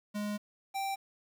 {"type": "tone pair in turn", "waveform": "square", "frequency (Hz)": [207.7, 782.5], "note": ["G#3", "G5"], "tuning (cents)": [0, -3], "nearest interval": "octave + major seventh", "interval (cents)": 2297, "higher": "second", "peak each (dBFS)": [-34, -33], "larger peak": "second", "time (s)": [[0.14, 0.38], [0.74, 0.96]], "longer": "first", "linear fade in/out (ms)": 20, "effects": ["10-bit"]}